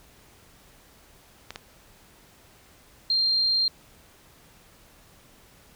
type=clicks; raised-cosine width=0.2 ms; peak=-18 dBFS; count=2; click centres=1.506 / 1.559 s
type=tone; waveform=sine; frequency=4186 Hz; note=C8; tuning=in tune; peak=-20 dBFS; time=3.1-3.68 s; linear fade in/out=2 ms
effects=pink hiss -55 dBFS RMS until 5.75 s